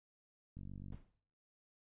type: click train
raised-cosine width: 5 ms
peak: -37 dBFS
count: 19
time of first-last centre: 0.57-0.946 s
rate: 47.9 Hz
type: noise with exponential decay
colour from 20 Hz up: brown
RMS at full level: -50 dBFS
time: 0.92-1.21 s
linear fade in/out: 2 ms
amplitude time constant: 61 ms
effects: noise-tail reverb RT60 0.7 s tail -25 dB re dry + resampled to 8000 Hz